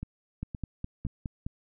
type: two click trains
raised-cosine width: 5 ms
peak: -21 / -23 dBFS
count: 6 / 3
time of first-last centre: 0.43-1.465 / 0.03-1.066 s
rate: 4.83 / 1.93 Hz
effects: none